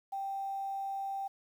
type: tone with quantisation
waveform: sine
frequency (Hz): 784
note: G5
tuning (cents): 0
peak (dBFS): -34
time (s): 0.12-1.28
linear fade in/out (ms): 10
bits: 10
effects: none